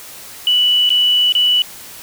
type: tone with dropouts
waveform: sine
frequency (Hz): 2960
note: F#7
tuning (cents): 0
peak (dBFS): -10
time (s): 0.47-1.62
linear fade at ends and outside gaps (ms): 1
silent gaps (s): 0.892-0.903 / 1.323-1.351
effects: white hiss -35 dBFS RMS until 2.02 s